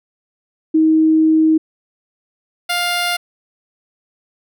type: tone pair in turn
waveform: sine / 10% pulse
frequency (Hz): 316.3 / 702.7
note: D#4 / F5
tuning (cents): +29 / +10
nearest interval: octave + major second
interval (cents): 1381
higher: second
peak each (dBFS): -9 / -8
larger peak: second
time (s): 0.74-1.58 / 2.69-3.17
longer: first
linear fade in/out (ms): 10
effects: none